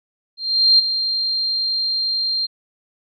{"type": "tone with ADSR envelope", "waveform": "sine", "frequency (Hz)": 4183, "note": "C8", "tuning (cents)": -1, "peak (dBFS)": -8, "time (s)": [0.37, 2.47], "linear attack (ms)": 420, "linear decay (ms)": 11, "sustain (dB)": -10, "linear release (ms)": 22, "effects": []}